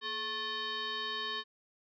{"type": "tone with frequency modulation", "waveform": "sine", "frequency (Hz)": 2416, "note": "D7", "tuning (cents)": 48, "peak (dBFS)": -34, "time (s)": [0.01, 1.44], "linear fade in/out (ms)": 50, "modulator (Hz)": 663, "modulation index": 2.6, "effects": []}